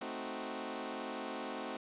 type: chord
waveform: 15% pulse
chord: A diminished seventh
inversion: none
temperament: equal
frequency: 220 / 261.6 / 311.1 / 370 Hz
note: A3 / C4 / Eb4 / Gb4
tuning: 0 / 0 / 0 / 0 cents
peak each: -39 / -37 / -40 / -39 dBFS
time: 0.01-1.77 s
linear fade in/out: 5 ms
effects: resampled to 8000 Hz + 10-bit